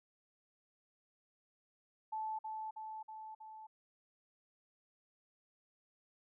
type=tone with echo; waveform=sine; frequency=872 Hz; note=A5; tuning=16 cents flat; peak=-37 dBFS; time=2.12-2.39 s; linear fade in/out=10 ms; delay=320 ms; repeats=4; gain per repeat=-3 dB; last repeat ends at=3.67 s; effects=none